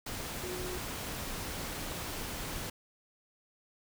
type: tone in noise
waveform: sine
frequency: 363.5 Hz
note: F#4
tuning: 31 cents flat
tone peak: -39 dBFS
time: 0.43-0.78 s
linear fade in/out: 5 ms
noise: pink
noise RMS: -39 dBFS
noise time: 0.06-2.7 s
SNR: -3 dB
effects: none